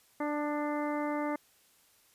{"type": "harmonic tone with a mistuned harmonic", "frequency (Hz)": 295.3, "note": "D4", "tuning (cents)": 10, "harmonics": [1, 2, 3, 4, 5, 6, 7], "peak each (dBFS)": [-33, -36, -38, -41, -48, -47, -45], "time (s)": [0.2, 1.36], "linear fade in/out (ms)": 5, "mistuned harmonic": 4, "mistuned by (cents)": 18, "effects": ["white hiss -65 dBFS RMS until 2.14 s", "resampled to 32000 Hz"]}